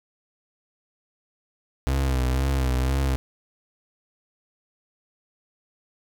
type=tone with vibrato; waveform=35% pulse; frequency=65.4 Hz; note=C2; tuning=in tune; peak=-19 dBFS; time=1.87-3.16 s; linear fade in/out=0 ms; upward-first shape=sine; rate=2 Hz; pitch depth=65 cents each way; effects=none